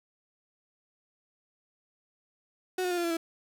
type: tone with pitch steps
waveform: 35% pulse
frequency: 368.9 / 360.9 / 353.1 / 345.4 / 337.9 / 330.6 Hz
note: F#4 / F#4 / F4 / F4 / E4 / E4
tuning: -5 / -43 / +19 / -19 / +43 / +5 cents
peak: -26 dBFS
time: 2.78-3.17 s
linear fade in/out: 5 ms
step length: 65 ms
effects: none